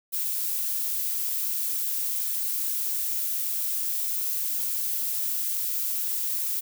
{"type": "noise", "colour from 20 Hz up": "violet", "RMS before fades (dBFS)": -28, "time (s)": [0.12, 6.61], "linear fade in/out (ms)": 20, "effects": []}